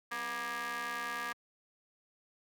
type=ring-modulated tone; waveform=sawtooth; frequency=230.9 Hz; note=A#3; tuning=16 cents flat; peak=-29 dBFS; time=0.11-1.33 s; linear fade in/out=10 ms; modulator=1420 Hz; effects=high-pass 100 Hz 12 dB/octave